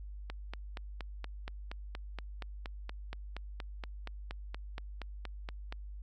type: click train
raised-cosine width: 0.3 ms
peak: -25 dBFS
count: 24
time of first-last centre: 0.3-5.725 s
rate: 4.24 Hz
effects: added 50 Hz sine -42 dBFS peak until 6.02 s